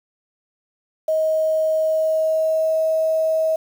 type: tone with pitch glide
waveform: sine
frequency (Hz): 631 to 638.3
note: D#5 to D#5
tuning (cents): +24 to +44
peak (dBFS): -16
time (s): 1.08-3.56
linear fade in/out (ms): 5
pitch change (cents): +20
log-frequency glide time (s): 1.76-2.78
effects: 7-bit